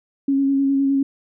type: tone with vibrato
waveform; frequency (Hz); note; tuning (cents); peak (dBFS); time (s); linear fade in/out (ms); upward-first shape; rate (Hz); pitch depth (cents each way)
sine; 274.6; C#4; -16; -15; 0.28-1.03; 5; square; 9.7; 15
effects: none